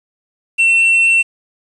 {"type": "tone", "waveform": "triangle", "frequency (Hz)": 2702, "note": "E7", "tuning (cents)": 42, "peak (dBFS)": -7, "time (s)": [0.58, 1.23], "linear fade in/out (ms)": 20, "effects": ["resampled to 24000 Hz", "7-bit"]}